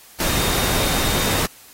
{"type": "tone in noise", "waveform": "sine", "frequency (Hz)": 3681, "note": "A#7", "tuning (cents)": -23, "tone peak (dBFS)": -30, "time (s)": [0.27, 1.39], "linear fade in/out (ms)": 2, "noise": "pink", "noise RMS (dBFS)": -21, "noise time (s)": [0.2, 1.46], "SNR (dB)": -12, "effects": ["white hiss -46 dBFS RMS until 1.73 s", "AAC 48 kbps"]}